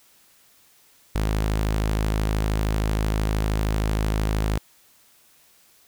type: tone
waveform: sawtooth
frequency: 53 Hz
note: G#1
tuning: 36 cents sharp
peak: -17 dBFS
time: 1.15-4.58 s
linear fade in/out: 5 ms
effects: white hiss -57 dBFS RMS until 5.87 s